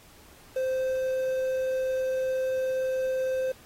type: tone with quantisation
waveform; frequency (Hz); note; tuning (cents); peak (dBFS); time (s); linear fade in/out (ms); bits
triangle; 520; C5; -11; -23; 0.56-3.52; 5; 8
effects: pink hiss -54 dBFS RMS until 3.65 s + AAC 48 kbps